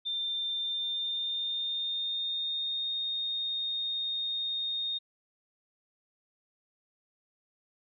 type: tone with pitch glide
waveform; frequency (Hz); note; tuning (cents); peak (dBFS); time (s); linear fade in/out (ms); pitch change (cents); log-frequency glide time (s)
sine; 3586 to 3691; A7 to A#7; +32 to -18; -30; 0.05-4.99; 20; +50; 0.55-2.93
effects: none